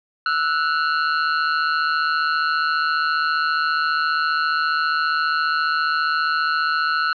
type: ring-modulated tone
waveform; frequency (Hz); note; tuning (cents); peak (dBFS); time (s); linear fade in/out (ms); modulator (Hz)
45% pulse; 1396.9; F6; 0; -15; 0.26-7.13; 2; 77.4
effects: resampled to 11025 Hz + 8-bit